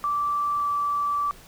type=tone pair in turn; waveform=sine; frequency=1166 / 1159.8 Hz; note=D6 / D6; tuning=-13 / -22 cents; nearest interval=unison; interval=9 cents; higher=first; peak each=-22 dBFS; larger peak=neither; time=0.04-0.6 / 0.6-1.31 s; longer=second; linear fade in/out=0 ms; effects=pink hiss -49 dBFS RMS until 1.47 s